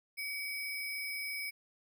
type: tone with sample-and-hold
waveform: sine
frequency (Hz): 2267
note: C#7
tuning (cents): +38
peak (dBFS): -36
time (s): 0.17-1.51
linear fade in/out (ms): 20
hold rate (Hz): 7350
effects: none